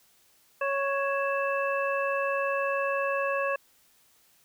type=harmonic tone with a mistuned harmonic; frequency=554.4 Hz; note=C#5; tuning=in tune; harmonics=1 / 2 / 3 / 5; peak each=-28 / -31 / -33 / -35 dBFS; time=0.61-3.56 s; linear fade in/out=5 ms; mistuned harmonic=5; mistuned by=-82 cents; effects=white hiss -63 dBFS RMS until 4.44 s